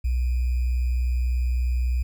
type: tone with sample-and-hold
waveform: sine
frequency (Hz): 61.74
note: B1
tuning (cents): 0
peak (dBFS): -20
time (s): 0.04-2.03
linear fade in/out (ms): 10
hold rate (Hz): 2450
effects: none